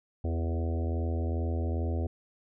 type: harmonic tone with a mistuned harmonic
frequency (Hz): 82.41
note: E2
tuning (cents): 0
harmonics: 1 / 3 / 4 / 5 / 6 / 7 / 8 / 9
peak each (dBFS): -28 / -38 / -40 / -42 / -44 / -45 / -46 / -47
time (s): 0.24-2.07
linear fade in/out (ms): 5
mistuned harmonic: 4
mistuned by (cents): +24
effects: none